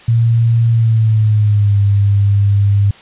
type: tone with pitch glide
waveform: sine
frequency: 115.7 to 100.72 Hz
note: A#2 to G2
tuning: -13 to +47 cents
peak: -8 dBFS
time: 0.08-2.91 s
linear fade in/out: 5 ms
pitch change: -240 cents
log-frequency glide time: 0.7-1.78 s
effects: white hiss -40 dBFS RMS until 3.01 s + resampled to 8000 Hz